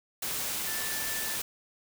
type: tone in noise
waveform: sine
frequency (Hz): 1760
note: A6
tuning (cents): 0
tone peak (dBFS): -39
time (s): 0.67-1.36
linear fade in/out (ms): 5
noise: white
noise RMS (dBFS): -33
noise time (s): 0.22-1.42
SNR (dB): -9
effects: none